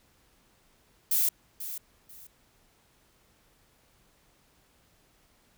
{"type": "noise with echo", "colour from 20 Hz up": "violet", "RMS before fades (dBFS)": -25, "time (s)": [1.11, 1.29], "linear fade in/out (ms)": 5, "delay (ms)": 490, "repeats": 2, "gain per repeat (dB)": -12, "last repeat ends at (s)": 2.27, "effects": ["pink hiss -65 dBFS RMS until 5.57 s"]}